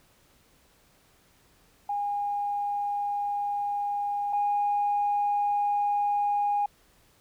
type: tone pair in turn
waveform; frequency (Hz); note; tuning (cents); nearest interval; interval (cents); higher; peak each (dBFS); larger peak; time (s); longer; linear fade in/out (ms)
sine; 816 / 819.5; G#5 / G#5; -31 / -23; unison; 8; second; -26 / -22; second; 1.89-4.33 / 4.33-6.66; first; 5
effects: tanh soft clip ceiling -18 dBFS + pink hiss -62 dBFS RMS until 7.2 s